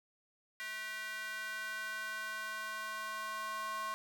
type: tone with high-pass filter sweep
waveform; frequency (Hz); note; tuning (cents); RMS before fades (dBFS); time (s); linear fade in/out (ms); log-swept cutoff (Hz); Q
square; 216.2; A3; -30; -41; 0.6-3.94; 0; 1800 to 1100; 3.8
effects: none